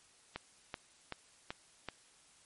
click train, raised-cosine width 0.3 ms, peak -23 dBFS, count 5, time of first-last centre 0.36-1.887 s, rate 2.62 Hz, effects white hiss -64 dBFS RMS until 2.45 s + MP3 48 kbps

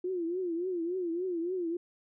sine tone with vibrato, 351.6 Hz, F4, 12 cents sharp, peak -30 dBFS, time 0.04-1.77 s, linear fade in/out 5 ms, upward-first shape triangle, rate 3.5 Hz, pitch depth 140 cents each way, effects none

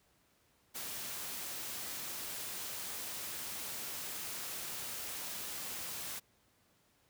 white noise, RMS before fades -42 dBFS, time 0.74-6.2 s, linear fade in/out 20 ms, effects pink hiss -71 dBFS RMS until 7.09 s + high-pass 60 Hz 12 dB/octave

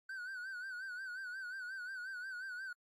triangle tone with vibrato, 1510 Hz, F#6, 35 cents sharp, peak -40 dBFS, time 0.09-2.73 s, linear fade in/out 5 ms, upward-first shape sine, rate 5.6 Hz, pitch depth 81 cents each way, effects AAC 48 kbps

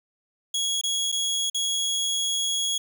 25% pulse tone with dropouts, 3329 Hz, G#7, 3 cents sharp, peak -20 dBFS, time 0.54-2.78 s, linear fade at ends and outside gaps 5 ms, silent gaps 0.813-0.836 / 1.118-1.124 / 1.5-1.545 s, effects none

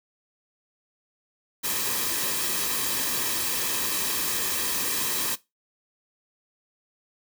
white noise with comb filter, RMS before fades -27 dBFS, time 1.63-5.36 s, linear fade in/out 20 ms, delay 1.4 ms, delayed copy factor -0.55, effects noise-tail reverb RT60 0.2 s tail -18 dB re dry

